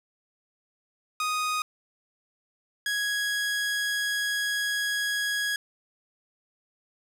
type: tone pair in turn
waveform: sawtooth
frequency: 1244.5 / 1661.2 Hz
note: D#6 / G#6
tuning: 0 / 0 cents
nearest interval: perfect fourth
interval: 500 cents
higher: second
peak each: -22 dBFS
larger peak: neither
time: 1.2-1.62 / 2.86-5.56 s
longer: second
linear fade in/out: 2 ms
effects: low-pass 11000 Hz 12 dB/octave + 8-bit